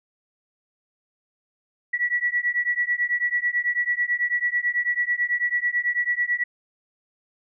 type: beating tone pair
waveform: sine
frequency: 1937 / 1946.1 Hz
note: B6 / B6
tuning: -34 / -26 cents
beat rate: 9.1 Hz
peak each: -24 dBFS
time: 1.93-6.44 s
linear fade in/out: 10 ms
effects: none